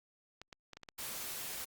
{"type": "clicks", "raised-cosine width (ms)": 0.2, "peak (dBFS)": -31, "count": 6, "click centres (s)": [0.416, 0.528, 0.733, 0.77, 0.833, 0.888]}
{"type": "noise", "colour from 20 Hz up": "white", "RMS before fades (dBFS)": -42, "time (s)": [0.98, 1.65], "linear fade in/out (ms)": 10}
{"effects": ["Opus 48 kbps"]}